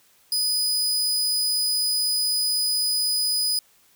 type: tone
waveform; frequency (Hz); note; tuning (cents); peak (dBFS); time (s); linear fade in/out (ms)
sawtooth; 4978; D#8; 0; -18; 0.32-3.59; 2
effects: white hiss -59 dBFS RMS until 3.95 s